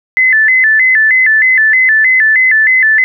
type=tone with vibrato; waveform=sine; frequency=1891 Hz; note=A#6; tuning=24 cents sharp; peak=-5 dBFS; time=0.17-3.04 s; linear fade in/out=0 ms; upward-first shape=square; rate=3.2 Hz; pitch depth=130 cents each way; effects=none